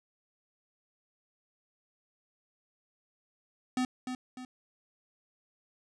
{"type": "tone with echo", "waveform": "square", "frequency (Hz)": 253.6, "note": "B3", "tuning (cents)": 46, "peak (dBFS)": -28, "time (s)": [3.77, 3.85], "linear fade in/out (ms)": 2, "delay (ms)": 300, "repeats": 2, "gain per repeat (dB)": -7, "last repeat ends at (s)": 4.45, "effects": ["resampled to 22050 Hz"]}